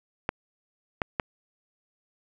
clicks, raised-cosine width 0.5 ms, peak -10 dBFS, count 3, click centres 0.291 / 1.018 / 1.198 s, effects none

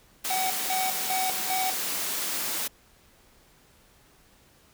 white high-pass noise, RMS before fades -30 dBFS, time 0.24-2.68 s, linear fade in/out 10 ms, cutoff 170 Hz, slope 24 dB/octave
square tone with tremolo, 753 Hz, F#5, 30 cents sharp, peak -27 dBFS, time 0.3-1.75 s, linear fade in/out 5 ms, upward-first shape square, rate 2.5 Hz, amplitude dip 80%
effects pink hiss -59 dBFS RMS until 4.73 s

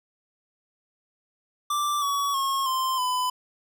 square tone with pitch steps, 1174.7 / 1129.5 / 1086 / 1044.1 / 1003.9 Hz, D6 / C#6 / C#6 / C6 / B5, 0 / +32 / -36 / -4 / +28 cents, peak -24 dBFS, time 1.7-3.3 s, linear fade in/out 5 ms, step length 320 ms, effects none

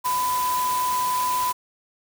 sine tone in noise, 1000 Hz, B5, 21 cents sharp, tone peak -21 dBFS, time 0.04-1.53 s, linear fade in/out 20 ms, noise white, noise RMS -31 dBFS, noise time 0.04-1.53 s, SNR +7 dB, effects none

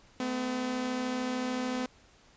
sawtooth tone pair together, 220 / 253.5 Hz, A3 / B3, 0 / +45 cents, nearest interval major second, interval 245 cents, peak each -35 / -27 dBFS, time 0.2-1.86 s, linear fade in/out 2 ms, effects pink hiss -60 dBFS RMS until 2.36 s + resampled to 16000 Hz

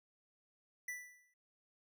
square tone with exponential decay, 1975.5 Hz, B6, in tune, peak -39 dBFS, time 0.88-1.34 s, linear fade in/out 5 ms, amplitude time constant 100 ms, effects none

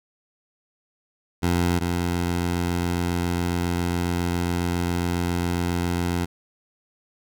15% pulse tone pair in turn, 87.31 / 87.31 Hz, F2 / F2, 0 / 0 cents, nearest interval unison, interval 0 cents, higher neither, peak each -13 / -16 dBFS, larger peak first, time 1.42-1.8 / 1.8-6.26 s, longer second, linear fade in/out 20 ms, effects none

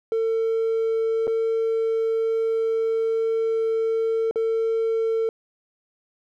triangle tone with dropouts, 450.1 Hz, A4, 39 cents sharp, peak -17 dBFS, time 0.12-5.29 s, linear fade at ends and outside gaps 1 ms, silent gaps 1.27-1.277 / 4.311-4.358 s, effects tanh soft clip ceiling -15 dBFS

